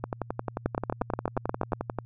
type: two click trains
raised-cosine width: 1 ms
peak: -12 / -15 dBFS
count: 10 / 23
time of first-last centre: 0.66-1.733 / 0.04-1.987 s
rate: 8.39 / 11.3 Hz
effects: added 117 Hz sine -44 dBFS peak until 2.05 s